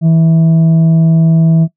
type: tone with frequency modulation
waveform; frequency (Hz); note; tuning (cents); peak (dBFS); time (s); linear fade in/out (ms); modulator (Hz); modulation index
sine; 162.5; E3; -24; -4; 0.01-1.68; 50; 492; 0.2
effects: noise-tail reverb RT60 0.1 s tail -20 dB re dry + tanh soft clip ceiling 0 dBFS